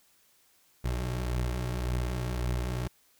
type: beating tone pair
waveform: 25% pulse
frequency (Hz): 61.2 / 63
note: B1 / B1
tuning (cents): -15 / +35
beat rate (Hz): 1.8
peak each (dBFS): -26 / -34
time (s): 0.84-2.88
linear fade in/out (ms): 10
effects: white hiss -65 dBFS RMS until 3.19 s